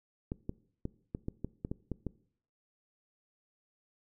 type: clicks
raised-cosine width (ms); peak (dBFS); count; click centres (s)
3; -22; 10; 0.319 / 0.494 / 0.854 / 1.149 / 1.284 / 1.446 / 1.649 / 1.715 / 1.917 / 2.067
effects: noise-tail reverb RT60 0.6 s tail -21 dB re dry